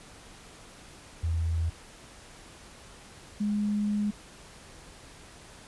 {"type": "tone pair in turn", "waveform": "sine", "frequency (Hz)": [82.41, 207.7], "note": ["E2", "G#3"], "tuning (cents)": [0, 0], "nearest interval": "octave + major third", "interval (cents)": 1600, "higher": "second", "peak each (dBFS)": -25, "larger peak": "neither", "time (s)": [[1.23, 1.7], [3.4, 4.11]], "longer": "second", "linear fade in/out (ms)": 10, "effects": ["pink hiss -50 dBFS RMS until 5.67 s", "resampled to 24000 Hz"]}